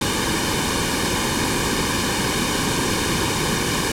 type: noise with comb filter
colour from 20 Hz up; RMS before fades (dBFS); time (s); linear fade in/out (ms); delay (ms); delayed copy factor
pink; -21; 0.01-3.92; 5; 1.5; -0.7
effects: low-pass 10000 Hz 12 dB/octave